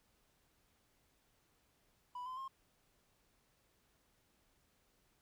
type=tone with pitch steps; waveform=triangle; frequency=988 / 1027 / 1067.5 Hz; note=B5 / C6 / C6; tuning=0 / -33 / +34 cents; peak=-40 dBFS; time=2.15-2.48 s; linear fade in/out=5 ms; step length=110 ms; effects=tanh soft clip ceiling -36 dBFS + pink hiss -75 dBFS RMS until 5.21 s